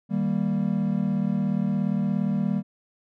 triangle chord, Eb major, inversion none, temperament equal, 155.56 / 196 / 233.1 Hz, Eb3 / G3 / Bb3, 0 / 0 / 0 cents, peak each -27 / -22 / -26 dBFS, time 0.09-2.63 s, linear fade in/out 50 ms, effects none

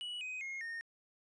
triangle tone with pitch steps, 2936 / 2512 / 2149 / 1838.9 Hz, F#7 / D#7 / C7 / A#6, -14 / +16 / +46 / -24 cents, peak -38 dBFS, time 0.01-0.81 s, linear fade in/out 0 ms, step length 200 ms, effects resampled to 22050 Hz

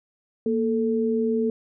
sine tone pair together, 233.1 / 440 Hz, A#3 / A4, 0 / 0 cents, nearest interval major seventh, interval 1100 cents, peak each -23 dBFS, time 0.46-1.5 s, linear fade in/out 2 ms, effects none

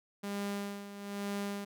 sawtooth tone with tremolo, 201.5 Hz, G3, 48 cents sharp, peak -30 dBFS, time 0.23-1.65 s, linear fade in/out 10 ms, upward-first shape sine, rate 1.1 Hz, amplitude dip 70%, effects none

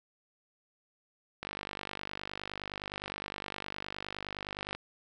click train, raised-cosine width 0.3 ms, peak -21 dBFS, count 166, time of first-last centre 1.43-4.75 s, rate 49.7 Hz, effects none

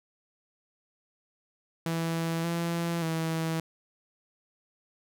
sawtooth tone with pitch steps, 165.1 / 169.2 / 162.4 Hz, E3 / E3 / E3, +3 / +45 / -26 cents, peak -24 dBFS, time 1.86-3.6 s, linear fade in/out 2 ms, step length 580 ms, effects none

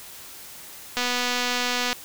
click train, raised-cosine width 0.2 ms, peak -8 dBFS, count 237, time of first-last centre 0.97-1.929 s, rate 246 Hz, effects white hiss -42 dBFS RMS until 2.04 s

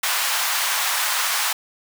pink high-pass noise, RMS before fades -22 dBFS, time 0.03-1.53 s, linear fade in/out 5 ms, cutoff 880 Hz, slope 24 dB/octave, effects none

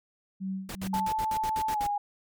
sine tone with tremolo, 190.9 Hz, G3, 46 cents flat, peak -29 dBFS, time 0.4-1.09 s, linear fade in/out 20 ms, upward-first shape sine, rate 2.4 Hz, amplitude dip 85%
pink noise bursts, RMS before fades -38 dBFS, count 10, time 0.69-1.868 s, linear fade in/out 2 ms, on 62 ms, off 62 ms
sine tone with pitch glide, 874 to 820.2 Hz, A5 to G#5, -12 to -22 cents, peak -26 dBFS, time 0.93-1.98 s, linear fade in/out 5 ms, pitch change -110 cents, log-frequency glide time 1.72-1.81 s
effects MP3 96 kbps

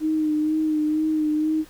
sine tone with vibrato, 308.7 Hz, D#4, 14 cents flat, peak -19 dBFS, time 0-1.65 s, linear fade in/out 50 ms, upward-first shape sine, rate 2.1 Hz, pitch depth 28 cents each way, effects pink hiss -50 dBFS RMS until 1.69 s

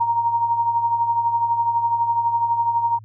sine tone with tremolo, 934 Hz, A#5, 3 cents sharp, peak -14 dBFS, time 0-2.99 s, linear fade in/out 10 ms, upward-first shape triangle, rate 12 Hz, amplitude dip 65%, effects added 108 Hz sine -40 dBFS peak until 3.04 s

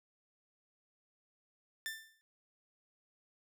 sawtooth tone with exponential decay, 1779 Hz, A6, 19 cents sharp, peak -32 dBFS, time 1.86-2.21 s, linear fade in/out 0 ms, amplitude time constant 75 ms, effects none

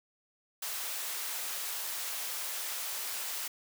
white high-pass noise, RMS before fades -37 dBFS, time 0.62-3.48 s, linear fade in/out 5 ms, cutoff 600 Hz, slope 12 dB/octave, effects none

